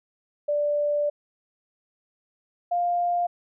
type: tone pair in turn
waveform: sine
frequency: 587 / 701.4 Hz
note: D5 / F5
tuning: -1 / +7 cents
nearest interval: minor third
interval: 308 cents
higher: second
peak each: -21 dBFS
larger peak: neither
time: 0.48-1.1 / 2.71-3.27 s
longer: first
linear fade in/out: 10 ms
effects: none